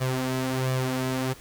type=tone with flanger; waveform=sawtooth; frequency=129.7 Hz; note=C3; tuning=15 cents flat; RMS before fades=-27 dBFS; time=0-1.34 s; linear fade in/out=20 ms; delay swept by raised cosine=1.7 to 4.7 ms; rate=1.4 Hz; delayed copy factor=+0.6; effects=pink hiss -48 dBFS RMS until 1.4 s